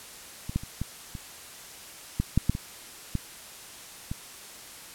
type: clicks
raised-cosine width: 5 ms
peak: -21 / -13 / -27 / -17 / -24 / -12 / -8 / -9 / -19 / -14 / -19 dBFS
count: 11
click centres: 0.495 / 0.56 / 0.635 / 0.816 / 1.152 / 2.2 / 2.376 / 2.496 / 2.551 / 3.153 / 4.115 s
effects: white hiss -45 dBFS RMS until 4.94 s + low-pass 12000 Hz 12 dB/octave